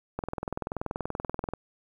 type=click train; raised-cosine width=1 ms; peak=-17 dBFS; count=29; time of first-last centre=0.19-1.536 s; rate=20.8 Hz; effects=9-bit